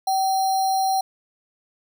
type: tone with sample-and-hold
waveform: sine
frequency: 766 Hz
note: G5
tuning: 40 cents flat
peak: -18 dBFS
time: 0.07-1.01 s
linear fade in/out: 5 ms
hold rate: 4900 Hz
effects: none